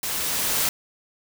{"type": "noise with level ramp", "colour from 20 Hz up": "white", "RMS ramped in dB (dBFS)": [-28, -22], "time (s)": [0.03, 0.69], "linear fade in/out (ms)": 2, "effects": []}